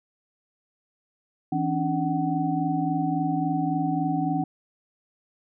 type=tone cluster; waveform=sine; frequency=163 / 272.4 / 296 / 751 Hz; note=E3 / C#4 / D4 / F#5; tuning=-19 / -30 / +14 / +26 cents; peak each=-28 dBFS; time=1.52-4.44 s; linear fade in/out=5 ms; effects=none